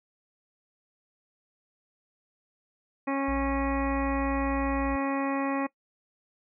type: harmonic tone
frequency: 274.5 Hz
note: C#4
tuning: 17 cents flat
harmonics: 1 / 2 / 3 / 4 / 5 / 6 / 7 / 8 / 9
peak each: -28 / -33 / -35 / -35 / -45 / -48 / -39 / -46 / -41 dBFS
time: 3.07-5.67 s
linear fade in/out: 10 ms
type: tone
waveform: sine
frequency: 58.27 Hz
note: A#1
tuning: in tune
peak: -32 dBFS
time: 3.28-4.96 s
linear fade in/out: 5 ms
effects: noise-tail reverb RT60 0.1 s tail -21 dB re dry